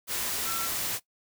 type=tone in noise; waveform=sine; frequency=1345 Hz; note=E6; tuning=34 cents sharp; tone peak=-34 dBFS; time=0.44-0.7 s; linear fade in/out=50 ms; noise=white; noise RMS=-31 dBFS; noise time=0.07-1 s; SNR=-6 dB; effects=noise-tail reverb RT60 0.1 s tail -18 dB re dry